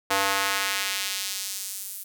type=tone with high-pass filter sweep; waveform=square; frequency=98 Hz; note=G2; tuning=in tune; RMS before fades=-28 dBFS; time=0.1-2.04 s; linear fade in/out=10 ms; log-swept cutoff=740 to 12000 Hz; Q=0.86; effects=none